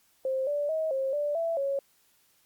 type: tone with pitch steps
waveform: sine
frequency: 527 / 582 / 635 / 535 / 586 / 665 / 553 Hz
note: C5 / D5 / D#5 / C5 / D5 / E5 / C#5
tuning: +12 / -16 / +35 / +38 / -4 / +15 / -4 cents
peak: -26 dBFS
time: 0.25-1.79 s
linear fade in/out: 2 ms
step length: 220 ms
effects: white hiss -66 dBFS RMS until 2.45 s + Opus 48 kbps